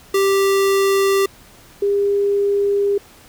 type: tone pair in turn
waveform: square / sine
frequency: 392 / 402.8 Hz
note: G4 / G4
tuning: 0 / +47 cents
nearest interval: unison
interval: 47 cents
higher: second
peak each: -14 / -14 dBFS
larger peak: neither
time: 0.14-1.26 / 1.82-2.98 s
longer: second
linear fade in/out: 5 ms
effects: pink hiss -46 dBFS RMS until 3.28 s